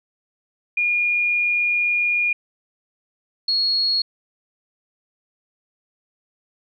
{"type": "tone pair in turn", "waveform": "sine", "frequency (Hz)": [2429, 4319], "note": ["D#7", "C#8"], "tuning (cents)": [-42, -46], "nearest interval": "minor seventh", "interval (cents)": 996, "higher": "second", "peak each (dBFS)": -17, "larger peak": "neither", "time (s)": [[0.77, 2.33], [3.48, 4.02]], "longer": "first", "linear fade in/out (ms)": 5, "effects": []}